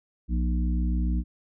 harmonic tone with a mistuned harmonic, 59.8 Hz, A#1, 45 cents sharp, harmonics 1 / 3 / 4 / 5, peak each -23 / -31 / -35 / -37 dBFS, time 0.28-1.24 s, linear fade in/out 50 ms, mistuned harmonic 5, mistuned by +42 cents, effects none

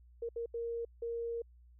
sine tone bursts at uneven times, 466.2 Hz, A#4, in tune, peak -35 dBFS, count 4, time 0.22-0.29 / 0.36-0.46 / 0.54-0.85 / 1.02-1.42 s, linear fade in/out 5 ms, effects added 60 Hz sine -57 dBFS peak until 1.79 s

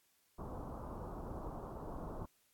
pink low-pass noise, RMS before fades -45 dBFS, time 0.38-2.26 s, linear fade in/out 10 ms, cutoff 1200 Hz, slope 48 dB/octave, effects white hiss -74 dBFS RMS until 2.53 s + AAC 64 kbps

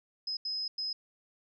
sine tone bursts at uneven times, 5080 Hz, D#8, 35 cents sharp, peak -32 dBFS, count 3, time 0.27-0.37 / 0.45-0.68 / 0.78-0.93 s, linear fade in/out 5 ms, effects none

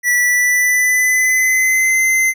square tone with pitch glide, 1955 to 2066 Hz, B6 to C7, -18 to -22 cents, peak -12 dBFS, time 0.03-2.34 s, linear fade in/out 50 ms, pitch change +96 cents, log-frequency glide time 0.16-2.02 s, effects none

